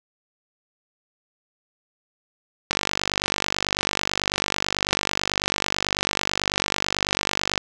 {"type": "click train", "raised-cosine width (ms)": 0.2, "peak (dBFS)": -3, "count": 240, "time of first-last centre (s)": [2.71, 7.578], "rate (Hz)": 49.1, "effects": []}